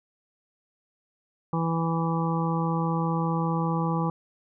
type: harmonic tone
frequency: 165 Hz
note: E3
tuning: 2 cents sharp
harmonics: 1 / 2 / 3 / 5 / 6 / 7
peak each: -25 / -33 / -34 / -33 / -34 / -34 dBFS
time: 1.53-4.1 s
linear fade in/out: 2 ms
effects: none